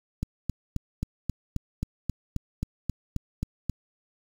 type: click train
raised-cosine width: 5 ms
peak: -15 dBFS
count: 14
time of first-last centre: 0.23-3.697 s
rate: 3.75 Hz
effects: 7-bit